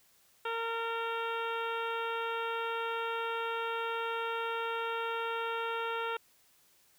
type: harmonic tone with a mistuned harmonic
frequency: 459.2 Hz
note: A#4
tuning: 26 cents flat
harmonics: 1 / 2 / 3 / 4 / 5 / 6 / 7 / 8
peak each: -37 / -38 / -37 / -47 / -47 / -44 / -48 / -51 dBFS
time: 0.45-6.17 s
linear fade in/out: 5 ms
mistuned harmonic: 4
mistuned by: -17 cents
effects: white hiss -66 dBFS RMS until 6.98 s